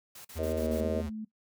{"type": "noise bursts", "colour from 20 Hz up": "white", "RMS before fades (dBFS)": -48, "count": 5, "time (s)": [0.15, 0.808], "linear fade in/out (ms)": 5, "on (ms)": 98, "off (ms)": 42}
{"type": "tone with vibrato", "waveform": "square", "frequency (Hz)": 77.78, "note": "D#2", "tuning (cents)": 0, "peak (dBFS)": -36, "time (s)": [0.35, 1.1], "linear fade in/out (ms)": 20, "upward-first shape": "square", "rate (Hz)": 2.1, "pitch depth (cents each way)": 79}
{"type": "harmonic tone", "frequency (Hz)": 78.8, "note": "D#2", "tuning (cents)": 23, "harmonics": [3, 4, 5, 6, 7, 8], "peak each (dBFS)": [-38, -40, -38, -35, -35, -35], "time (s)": [0.38, 1.02], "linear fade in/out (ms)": 20}
{"type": "tone with pitch glide", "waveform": "sine", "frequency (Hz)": [235.3, 217], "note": ["A#3", "A3"], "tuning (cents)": [16, -24], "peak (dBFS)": -35, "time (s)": [0.45, 1.25], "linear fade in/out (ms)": 10, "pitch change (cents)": -140, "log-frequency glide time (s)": [0.72, 0.8]}
{"effects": ["noise-tail reverb RT60 0.1 s tail -18 dB re dry"]}